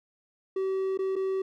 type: tone with dropouts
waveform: triangle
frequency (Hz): 382.5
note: G4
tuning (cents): -42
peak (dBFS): -24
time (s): 0.56-1.42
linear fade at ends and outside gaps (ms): 5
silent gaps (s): 0.975-0.989 / 1.157-1.162
effects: none